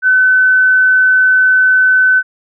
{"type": "tone", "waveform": "sine", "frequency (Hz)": 1514, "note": "F#6", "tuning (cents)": 39, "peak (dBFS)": -6, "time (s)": [0.02, 2.23], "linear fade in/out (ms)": 50, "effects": []}